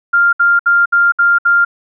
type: tone bursts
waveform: sine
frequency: 1396.9 Hz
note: F6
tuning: in tune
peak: -7 dBFS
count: 6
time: 0.13-1.65 s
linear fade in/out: 10 ms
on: 200 ms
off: 64 ms
effects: none